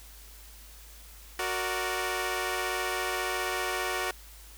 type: chord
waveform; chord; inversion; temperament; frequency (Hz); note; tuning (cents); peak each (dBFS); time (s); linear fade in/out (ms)
10% pulse; Gb augmented; none; equal; 370 / 466.2 / 587.3; Gb4 / Bb4 / D5; 0 / 0 / 0; -23 / -27 / -28; 1.39-4.11; 2
effects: added 52 Hz sine -49 dBFS peak until 4.57 s + white hiss -52 dBFS RMS until 4.57 s